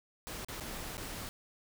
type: noise with dropouts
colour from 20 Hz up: pink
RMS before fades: -42 dBFS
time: 0.27-1.29 s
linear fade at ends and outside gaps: 0 ms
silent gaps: 0.447-0.485 / 0.6-0.607 / 0.97-0.979 s
effects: none